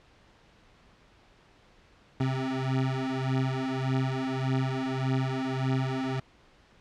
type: beating tone pair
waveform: 25% pulse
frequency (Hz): 130.81 / 132.51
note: C3 / C3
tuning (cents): 0 / +22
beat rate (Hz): 1.7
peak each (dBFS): -26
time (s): 2.2-6.2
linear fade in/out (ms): 5
effects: pink hiss -59 dBFS RMS until 6.8 s + low-pass 4000 Hz 12 dB/octave